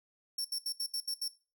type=tone bursts; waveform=sawtooth; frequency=5450 Hz; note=F8; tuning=43 cents flat; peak=-30 dBFS; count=7; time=0.38-1.281 s; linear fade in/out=5 ms; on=67 ms; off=72 ms; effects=noise-tail reverb RT60 0.3 s tail -17 dB re dry